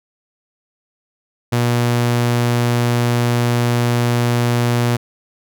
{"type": "tone", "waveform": "sawtooth", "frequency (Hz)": 120, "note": "B2", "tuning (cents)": -49, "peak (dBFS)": -10, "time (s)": [1.52, 4.97], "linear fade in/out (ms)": 10, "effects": []}